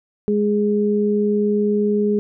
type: tone pair together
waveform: sine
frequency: 207.7 / 415.4 Hz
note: G#3 / G#4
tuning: 0 / 0 cents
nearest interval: octave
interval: 1200 cents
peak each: -18 dBFS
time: 0.28-2.19 s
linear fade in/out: 0 ms
effects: none